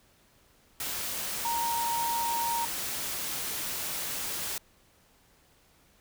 sine tone in noise, 932.3 Hz, A#5, in tune, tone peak -28 dBFS, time 1.45-2.65 s, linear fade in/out 2 ms, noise white, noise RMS -34 dBFS, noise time 0.8-4.58 s, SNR +3 dB, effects pink hiss -63 dBFS RMS until 6 s

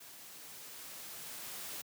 white noise with level ramp, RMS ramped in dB -53 to -43 dBFS, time 0-1.82 s, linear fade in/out 10 ms, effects high-pass 100 Hz 12 dB/octave

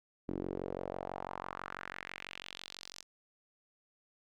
sawtooth tone with band-pass filter sweep, 46.04 Hz, F#1, 8 cents flat, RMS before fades -43 dBFS, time 0.28-3.03 s, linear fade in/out 10 ms, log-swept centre 300 to 5700 Hz, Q 2.4, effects none

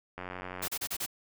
click train, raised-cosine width 0.5 ms, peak -24 dBFS, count 46, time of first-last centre 0.18-0.672 s, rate 91.4 Hz
white noise bursts, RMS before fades -34 dBFS, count 5, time 0.62-1.063 s, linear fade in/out 10 ms, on 63 ms, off 32 ms
effects none

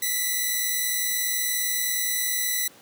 5% pulse tone pair together, 1961.9 / 2002 Hz, B6 / B6, -12 / +23 cents, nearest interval unison, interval 35 cents, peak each -16 dBFS, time 0.02-2.68 s, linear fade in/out 5 ms, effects pink hiss -51 dBFS RMS until 2.81 s + high-pass 150 Hz 12 dB/octave

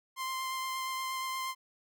sawtooth tone with vibrato, 1046.5 Hz, C6, in tune, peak -30 dBFS, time 0.16-1.55 s, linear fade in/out 50 ms, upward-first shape sine, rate 8.5 Hz, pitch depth 11 cents each way, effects none

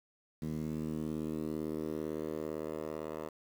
10% pulse tone with band-pass filter sweep, 77.8 Hz, D#2, in tune, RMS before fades -38 dBFS, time 0.42-3.29 s, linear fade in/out 5 ms, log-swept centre 190 to 680 Hz, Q 1.6, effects 9-bit

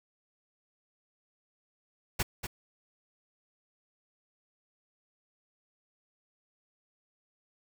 pink noise with echo, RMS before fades -29 dBFS, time 2.19-2.23 s, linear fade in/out 10 ms, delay 240 ms, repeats 1, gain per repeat -8 dB, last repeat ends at 2.47 s, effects none

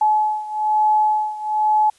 sine beating tone pair, 854 / 855.1 Hz, G#5 / A5, +48 / -50 cents, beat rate 1.1 Hz, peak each -17 / -20 dBFS, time 0.01-1.9 s, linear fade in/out 5 ms, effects white hiss -55 dBFS RMS until 1.98 s + resampled to 24000 Hz

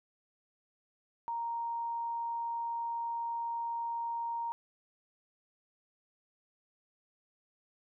sine tone, 932 Hz, A#5, 1 cent flat, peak -33 dBFS, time 1.28-4.52 s, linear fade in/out 0 ms, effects none

